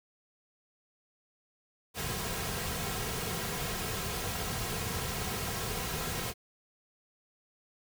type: noise with comb filter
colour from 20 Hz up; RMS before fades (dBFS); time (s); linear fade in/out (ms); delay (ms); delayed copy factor
pink; -35; 1.94-6.34; 50; 3.4; -0.55
effects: none